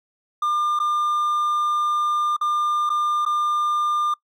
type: tone with dropouts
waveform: triangle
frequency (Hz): 1200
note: D6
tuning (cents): +37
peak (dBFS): -17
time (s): 0.42-4.14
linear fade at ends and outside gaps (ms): 5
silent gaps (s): 0.791-0.799 / 2.366-2.411 / 2.894-2.9 / 3.252-3.261
effects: noise-tail reverb RT60 0.1 s tail -23 dB re dry